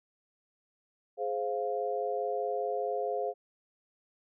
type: chord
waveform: sine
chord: F minor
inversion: first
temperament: just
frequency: 419.1 / 523.8 / 698.5 Hz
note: Ab4 / C5 / F5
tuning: +16 / +2 / 0 cents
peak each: -34 dBFS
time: 1.17-3.34 s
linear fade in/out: 50 ms
effects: none